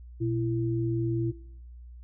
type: tone pair together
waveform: sine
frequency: 120 / 335.1 Hz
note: B2 / E4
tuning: -49 / +29 cents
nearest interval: octave + tritone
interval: 1778 cents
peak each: -28 dBFS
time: 0.2-1.32 s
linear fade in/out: 20 ms
effects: noise-tail reverb RT60 0.7 s tail -18 dB re dry + added 60 Hz sine -43 dBFS peak until 2.03 s